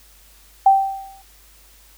sine tone with exponential decay, 779 Hz, G5, 11 cents flat, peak -6 dBFS, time 0.66-1.22 s, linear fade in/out 5 ms, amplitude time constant 120 ms, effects added 50 Hz sine -51 dBFS peak until 1.97 s + white hiss -51 dBFS RMS until 1.97 s

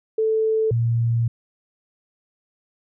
sine tone pair in turn, 440 / 116.54 Hz, A4 / A#2, 0 / 0 cents, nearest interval octave + major seventh, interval 2300 cents, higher first, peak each -17 dBFS, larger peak neither, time 0.18-0.71 / 0.71-1.28 s, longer second, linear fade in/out 5 ms, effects none

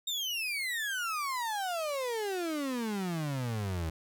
35% pulse exponential sweep, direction down, 3726 to 77.78 Hz, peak -30 dBFS, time 0.07-3.9 s, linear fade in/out 5 ms, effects none

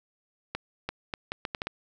accelerating click train, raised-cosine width 0.3 ms, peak -15 dBFS, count 8, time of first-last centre 0.55-1.67 s, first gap 340 ms, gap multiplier 0.73, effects none

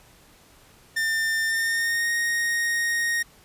45% pulse tone with pitch glide, 1800 to 1863.5 Hz, A6 to A#6, +39 to -1 cents, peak -22 dBFS, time 0.96-3.23 s, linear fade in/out 10 ms, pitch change +60 cents, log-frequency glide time 1.48-2.11 s, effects pink hiss -54 dBFS RMS until 3.44 s + resampled to 32000 Hz

